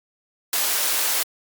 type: high-pass noise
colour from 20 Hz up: white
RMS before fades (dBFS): -22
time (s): 0.53-1.23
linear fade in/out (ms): 2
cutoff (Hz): 450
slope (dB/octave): 12
effects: Opus 48 kbps